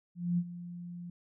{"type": "tone with ADSR envelope", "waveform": "sine", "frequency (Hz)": 174.61, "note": "F3", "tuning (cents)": 0, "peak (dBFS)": -25, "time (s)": [0.15, 1.1], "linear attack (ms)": 230, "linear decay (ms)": 55, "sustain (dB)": -15, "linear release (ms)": 4, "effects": []}